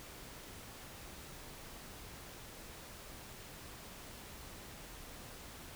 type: silence
effects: pink hiss -51 dBFS RMS until 5.75 s